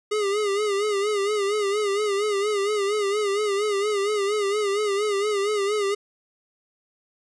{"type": "tone with vibrato", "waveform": "square", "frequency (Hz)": 410, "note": "G#4", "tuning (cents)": -22, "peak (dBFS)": -22, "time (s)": [0.11, 5.95], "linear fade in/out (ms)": 10, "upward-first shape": "sine", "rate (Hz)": 4.3, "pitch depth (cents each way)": 76, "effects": ["resampled to 22050 Hz", "10-bit"]}